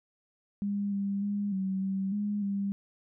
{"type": "tone with pitch steps", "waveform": "sine", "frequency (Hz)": [202.1, 198.9, 203.5, 190.8, 192.9, 206.3, 199], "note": ["G#3", "G3", "G#3", "G3", "G3", "G#3", "G3"], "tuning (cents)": [-47, 25, -35, -47, -28, -11, 26], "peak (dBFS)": -28, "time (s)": [0.62, 2.72], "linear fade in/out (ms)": 0, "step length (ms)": 300, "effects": []}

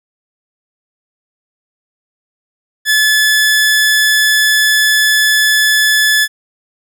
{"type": "tone", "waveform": "sawtooth", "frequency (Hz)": 1725, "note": "A6", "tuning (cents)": -35, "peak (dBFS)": -5, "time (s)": [2.85, 6.28], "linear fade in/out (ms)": 50, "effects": []}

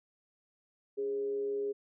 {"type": "tone with frequency modulation", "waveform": "sine", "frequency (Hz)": 410, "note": "G#4", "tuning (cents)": -22, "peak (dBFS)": -31, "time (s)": [0.97, 1.73], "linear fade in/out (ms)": 20, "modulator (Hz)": 126, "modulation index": 0.24, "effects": []}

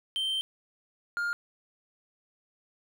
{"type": "tone pair in turn", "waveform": "triangle", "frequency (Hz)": [3125, 1409.8], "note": ["G7", "F6"], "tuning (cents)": [-6, 16], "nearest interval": "octave + major second", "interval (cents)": 1378, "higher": "first", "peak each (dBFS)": -26, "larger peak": "neither", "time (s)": [[0.16, 0.41], [1.17, 1.33]], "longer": "first", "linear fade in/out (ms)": 0, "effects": []}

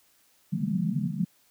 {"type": "band-pass noise", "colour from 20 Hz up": "pink", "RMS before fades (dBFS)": -28, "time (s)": [0.52, 1.25], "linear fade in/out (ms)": 10, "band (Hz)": [140, 230], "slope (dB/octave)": 96, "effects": ["white hiss -64 dBFS RMS until 1.5 s"]}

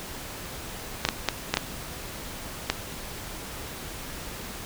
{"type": "clicks", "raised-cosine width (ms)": 0.2, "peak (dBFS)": -4, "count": 6, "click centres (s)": [1.051, 1.088, 1.287, 1.54, 1.571, 2.7], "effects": ["pink hiss -38 dBFS RMS until 4.65 s"]}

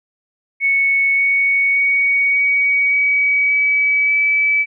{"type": "tone with pitch steps", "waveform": "sine", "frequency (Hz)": [2213, 2227, 2241, 2256, 2270, 2284, 2299], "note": ["C#7", "C#7", "C#7", "C#7", "C#7", "D7", "D7"], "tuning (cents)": [-3, 7, 18, 30, 41, -49, -37], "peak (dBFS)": -12, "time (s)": [0.6, 4.66], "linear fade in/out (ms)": 50, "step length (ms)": 580, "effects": []}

